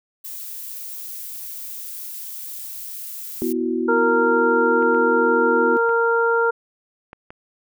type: noise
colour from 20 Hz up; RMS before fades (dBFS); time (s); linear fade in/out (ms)
violet; -33; 0.24-3.53; 10
type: chord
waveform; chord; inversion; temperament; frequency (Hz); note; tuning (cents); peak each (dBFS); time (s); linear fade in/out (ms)
sine; B suspended fourth; none; just; 246.9 / 329.3 / 370.4; B3 / E4 / F#4; 0 / -2 / +2; -24; 3.42-5.77; 0
type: harmonic tone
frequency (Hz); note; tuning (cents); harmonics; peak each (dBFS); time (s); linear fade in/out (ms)
463.3; A#4; -11; 1 / 2 / 3; -18 / -23 / -20; 3.88-6.51; 10
type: clicks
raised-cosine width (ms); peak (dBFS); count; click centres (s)
0.5; -23; 5; 4.825 / 4.946 / 5.893 / 7.131 / 7.305
effects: none